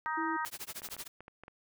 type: harmonic tone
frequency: 313 Hz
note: D#4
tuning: 10 cents sharp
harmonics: 3 / 4 / 5 / 6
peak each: -35 / -37 / -39 / -41 dBFS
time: 0.06-0.45 s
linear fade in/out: 0 ms
type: tone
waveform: sine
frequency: 326.1 Hz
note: E4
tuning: 19 cents flat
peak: -35 dBFS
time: 0.17-0.37 s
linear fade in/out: 10 ms
type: noise with tremolo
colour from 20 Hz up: white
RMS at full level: -40 dBFS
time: 0.45-1.08 s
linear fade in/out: 10 ms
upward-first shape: sine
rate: 13 Hz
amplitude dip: 100%
type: clicks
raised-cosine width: 0.5 ms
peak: -33 dBFS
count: 7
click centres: 0.819 / 0.888 / 0.966 / 1.206 / 1.281 / 1.436 / 1.481 s
effects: none